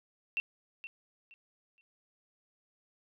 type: tone with echo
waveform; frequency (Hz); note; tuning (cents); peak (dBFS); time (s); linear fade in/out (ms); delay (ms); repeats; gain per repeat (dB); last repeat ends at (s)
sine; 2700; E7; +41; -29; 0.37-0.4; 0; 470; 3; -12; 1.81
effects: none